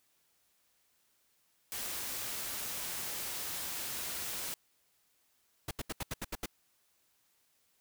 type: noise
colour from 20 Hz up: white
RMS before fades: -39 dBFS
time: 1.72-4.54 s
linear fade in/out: 0 ms
type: noise bursts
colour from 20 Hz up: pink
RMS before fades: -37 dBFS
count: 8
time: 5.68-6.46 s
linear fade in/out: 5 ms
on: 31 ms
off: 76 ms
effects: white hiss -73 dBFS RMS until 7.8 s